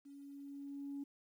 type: tone with level ramp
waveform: sine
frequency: 280.8 Hz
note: C#4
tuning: 22 cents sharp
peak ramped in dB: -52 to -39 dBFS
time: 0.05-1.04 s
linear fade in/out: 10 ms
effects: tanh soft clip ceiling -37 dBFS + 12-bit